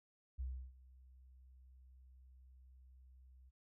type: tone with ADSR envelope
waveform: sine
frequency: 64 Hz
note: C2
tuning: 38 cents flat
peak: -38 dBFS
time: 0.38-3.51 s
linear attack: 22 ms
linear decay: 320 ms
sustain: -21 dB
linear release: 27 ms
effects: none

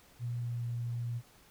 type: tone with pitch glide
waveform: sine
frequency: 120 to 119.03 Hz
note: B2 to A#2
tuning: -49 to +37 cents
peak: -33 dBFS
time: 0.19-1.22 s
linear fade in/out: 50 ms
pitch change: -14 cents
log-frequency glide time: 0.37-0.67 s
effects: pink hiss -61 dBFS RMS until 1.5 s

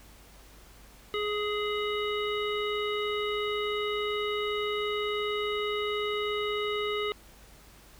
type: harmonic tone with a mistuned harmonic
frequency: 418.6 Hz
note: G#4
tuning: 14 cents sharp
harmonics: 1 / 3 / 5 / 7 / 9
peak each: -30 / -35 / -37 / -38 / -40 dBFS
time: 1.14-7.12 s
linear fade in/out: 0 ms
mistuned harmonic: 5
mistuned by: -24 cents
effects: added 50 Hz sine -55 dBFS peak until 7.99 s + pink hiss -55 dBFS RMS until 7.99 s

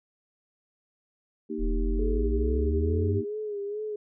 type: chord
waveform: sine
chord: Eb major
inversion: second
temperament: equal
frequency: 233.1 / 311.1 / 392 Hz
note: Bb3 / Eb4 / G4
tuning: 0 / 0 / 0 cents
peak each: -34 dBFS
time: 1.49-3.25 s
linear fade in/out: 20 ms
type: exponential sweep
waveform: sine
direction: up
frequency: 36.71 to 101.1 Hz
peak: -24 dBFS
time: 1.58-3.22 s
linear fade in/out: 50 ms
type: tone with vibrato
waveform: sine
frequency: 415.3 Hz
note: G#4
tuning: in tune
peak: -30 dBFS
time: 1.99-3.96 s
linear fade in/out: 5 ms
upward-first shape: sine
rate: 2.3 Hz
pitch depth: 61 cents each way
effects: none

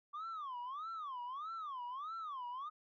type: tone with vibrato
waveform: sine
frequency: 1140 Hz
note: C#6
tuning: 48 cents sharp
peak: -39 dBFS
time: 0.13-2.7 s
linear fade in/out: 20 ms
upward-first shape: sine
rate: 1.6 Hz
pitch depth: 290 cents each way
effects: tanh soft clip ceiling -40 dBFS

